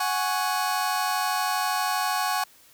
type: chord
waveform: sawtooth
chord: F# suspended second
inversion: none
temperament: just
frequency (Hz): 740 / 832.5 / 1110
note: F#5 / G#5 / C#6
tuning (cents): 0 / +4 / +2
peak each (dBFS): -24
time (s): 0-2.44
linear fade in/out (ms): 5
effects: white hiss -55 dBFS RMS until 2.73 s

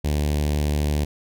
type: tone with notch filter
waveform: sawtooth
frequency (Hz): 74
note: D2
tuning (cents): +14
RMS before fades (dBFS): -22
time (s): 0.04-1.05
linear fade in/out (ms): 10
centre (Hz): 1300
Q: 0.89
effects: none

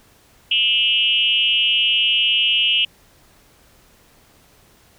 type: tone with frequency modulation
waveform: sine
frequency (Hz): 2901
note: F#7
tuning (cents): -35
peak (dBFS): -14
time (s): 0.51-2.85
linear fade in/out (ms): 5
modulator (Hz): 249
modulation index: 1.1
effects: pink hiss -53 dBFS RMS until 4.98 s

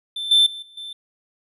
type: tone with level steps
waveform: triangle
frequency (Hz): 3546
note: A7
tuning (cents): +13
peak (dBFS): -24 / -10 / -30 / -44 / -30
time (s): 0.16-0.93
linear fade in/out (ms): 5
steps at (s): 0.31 / 0.46 / 0.62 / 0.77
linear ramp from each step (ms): 5
effects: resampled to 32000 Hz

